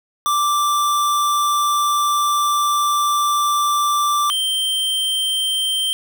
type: tone pair in turn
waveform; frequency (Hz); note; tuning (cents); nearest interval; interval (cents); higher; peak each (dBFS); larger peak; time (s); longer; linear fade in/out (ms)
square; 1174.7 / 3136; D6 / G7; 0 / 0; octave + perfect fourth; 1700; second; -16 / -18; first; 0.26-4.3 / 4.3-5.93; first; 0
effects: 7-bit